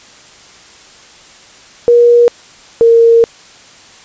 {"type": "tone pair in turn", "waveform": "sine", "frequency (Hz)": [476.8, 461.9], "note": ["A#4", "A#4"], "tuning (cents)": [39, -16], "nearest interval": "minor second", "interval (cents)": 55, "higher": "first", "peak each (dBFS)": -3, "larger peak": "neither", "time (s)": [[1.88, 2.28], [2.81, 3.24]], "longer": "second", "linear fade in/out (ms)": 0, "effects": ["white hiss -39 dBFS RMS until 4.04 s", "resampled to 16000 Hz"]}